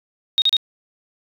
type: tone bursts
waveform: triangle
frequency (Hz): 3729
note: A#7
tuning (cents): 0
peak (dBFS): -9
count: 3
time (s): 0.38-0.567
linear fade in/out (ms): 0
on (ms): 39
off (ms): 35
effects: tanh soft clip ceiling -11 dBFS